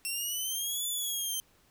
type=exponential two-way sweep; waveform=10% pulse; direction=up then down; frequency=2704 to 3500 to 3112 Hz; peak=-24 dBFS; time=0.05-1.4 s; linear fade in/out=0 ms; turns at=0.88 s; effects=pink hiss -65 dBFS RMS until 1.7 s